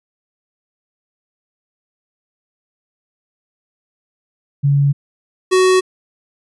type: tone pair in turn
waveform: sine / square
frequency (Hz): 141.3 / 372.1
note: C#3 / F#4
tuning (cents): +34 / +10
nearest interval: octave + perfect fourth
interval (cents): 1676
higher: second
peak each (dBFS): -10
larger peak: neither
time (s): 4.63-4.93 / 5.51-5.81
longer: neither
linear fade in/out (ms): 20
effects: resampled to 24000 Hz